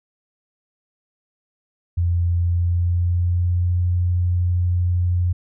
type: tone with pitch glide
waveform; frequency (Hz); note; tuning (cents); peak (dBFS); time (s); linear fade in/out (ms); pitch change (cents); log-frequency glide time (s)
sine; 86.5 to 88.73; F2 to F2; -16 to +28; -16; 1.97-5.33; 10; +44; 2.35-3.75
effects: none